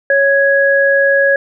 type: tone pair together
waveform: sine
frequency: 554.4 / 1664.6 Hz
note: C#5 / G#6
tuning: 0 / +4 cents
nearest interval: octave + perfect fifth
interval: 1904 cents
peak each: -11 dBFS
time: 0.1-1.36 s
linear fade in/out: 2 ms
effects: none